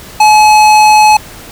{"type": "tone with hard clipping", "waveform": "sine", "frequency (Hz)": 853, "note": "G#5", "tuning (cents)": 46, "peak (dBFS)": -4, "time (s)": [0.2, 1.17], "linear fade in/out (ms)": 5, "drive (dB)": 17, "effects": ["pink hiss -31 dBFS RMS until 1.51 s"]}